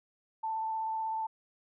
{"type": "tone with vibrato", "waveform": "sine", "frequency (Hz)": 885, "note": "A5", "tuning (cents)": 10, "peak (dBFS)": -31, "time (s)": [0.43, 1.27], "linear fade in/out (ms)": 10, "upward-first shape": "triangle", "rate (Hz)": 16, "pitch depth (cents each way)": 14, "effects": []}